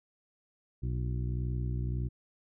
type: harmonic tone with a mistuned harmonic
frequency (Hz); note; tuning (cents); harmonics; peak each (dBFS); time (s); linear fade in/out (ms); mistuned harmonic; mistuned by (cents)
61.74; B1; 0; 1 / 2 / 3 / 4 / 5 / 6; -33 / -33 / -43 / -49 / -48 / -49; 0.82-2.09; 20; 6; -44
effects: none